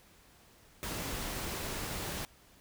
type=noise; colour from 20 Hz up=pink; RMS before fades=-38 dBFS; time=0.83-2.25 s; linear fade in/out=0 ms; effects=pink hiss -61 dBFS RMS until 2.6 s